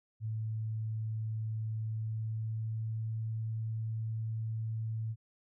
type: tone with pitch glide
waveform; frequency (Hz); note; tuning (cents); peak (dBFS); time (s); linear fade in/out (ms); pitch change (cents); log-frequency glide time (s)
sine; 110 to 111.28; A2 to A2; 0 to +20; -33; 0.2-5.16; 50; +20; 1.77-3.16
effects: none